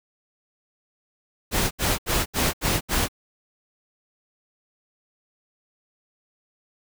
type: noise bursts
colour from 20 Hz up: pink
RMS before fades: -22 dBFS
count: 6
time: 1.51-3.085 s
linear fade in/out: 50 ms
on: 200 ms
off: 75 ms
effects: none